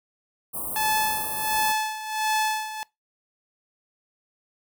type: band-stop noise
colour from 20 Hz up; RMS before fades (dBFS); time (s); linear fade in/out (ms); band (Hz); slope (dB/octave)
white; -31; 0.53-1.73; 20; 1200 to 8400; 96
type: tone with tremolo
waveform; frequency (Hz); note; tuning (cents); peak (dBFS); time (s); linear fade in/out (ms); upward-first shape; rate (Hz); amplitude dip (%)
sawtooth; 866; A5; -28; -17; 0.76-2.83; 0; sine; 1.4; 75
effects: noise-tail reverb RT60 0.2 s tail -23 dB re dry